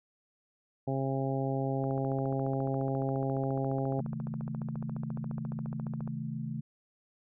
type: harmonic tone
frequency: 134.7 Hz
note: C#3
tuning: 49 cents flat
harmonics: 1 / 2 / 3 / 4 / 5 / 6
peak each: -32 / -35 / -37 / -38 / -39 / -40 dBFS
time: 0.87-4.01 s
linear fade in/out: 10 ms
type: click train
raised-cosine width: 1 ms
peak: -30 dBFS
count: 62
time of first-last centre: 1.84-6.076 s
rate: 14.4 Hz
type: chord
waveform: sine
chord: A diminished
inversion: first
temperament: just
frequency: 132 / 158.4 / 220 Hz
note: C3 / Eb3 / A3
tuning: +16 / +31 / 0 cents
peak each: -38 dBFS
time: 3.98-6.61 s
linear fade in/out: 10 ms
effects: none